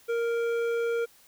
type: tone with hard clipping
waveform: sine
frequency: 466.2 Hz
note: A#4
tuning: in tune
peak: -27 dBFS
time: 0.08-1.06 s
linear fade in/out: 20 ms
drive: 10 dB
effects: white hiss -58 dBFS RMS until 1.27 s